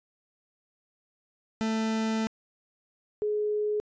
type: tone pair in turn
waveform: 40% pulse / sine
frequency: 221.3 / 420.8 Hz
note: A3 / G#4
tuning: +10 / +23 cents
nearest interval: major seventh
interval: 1113 cents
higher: second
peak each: -25 dBFS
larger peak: neither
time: 1.61-2.27 / 3.22-3.8 s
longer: first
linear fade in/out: 0 ms
effects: resampled to 16000 Hz